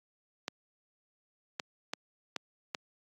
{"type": "clicks", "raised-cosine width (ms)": 0.2, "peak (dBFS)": -16, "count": 5, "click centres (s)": [0.481, 1.598, 1.935, 2.363, 2.748], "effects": ["high-pass 200 Hz 12 dB/octave", "AAC 48 kbps"]}